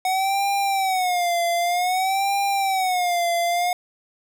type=tone with vibrato; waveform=square; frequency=740 Hz; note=F#5; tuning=in tune; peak=-20 dBFS; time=0.05-3.73 s; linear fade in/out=2 ms; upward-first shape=sine; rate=0.53 Hz; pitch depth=130 cents each way; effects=none